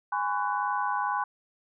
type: tone cluster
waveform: sine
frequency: 825 / 1014 / 1116 / 1492 Hz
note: G#5 / B5 / C#6 / F#6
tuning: -12 / +45 / +11 / +14 cents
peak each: -30 / -30 / -33 / -34 dBFS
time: 0.12-1.24 s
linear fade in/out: 5 ms
effects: none